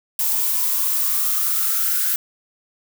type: noise with high-pass filter sweep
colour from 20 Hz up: violet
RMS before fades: -20 dBFS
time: 0.19-2.16 s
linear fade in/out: 2 ms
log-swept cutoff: 890 to 1500 Hz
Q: 9.1
effects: none